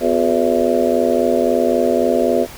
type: harmonic tone with a mistuned harmonic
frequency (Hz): 83.7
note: E2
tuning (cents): +27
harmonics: 3 / 4 / 5 / 6 / 7 / 8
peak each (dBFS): -20 / -20 / -20 / -20 / -20 / -20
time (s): 0-2.47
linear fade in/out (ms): 50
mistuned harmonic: 4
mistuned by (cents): +110
effects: pink hiss -36 dBFS RMS until 2.57 s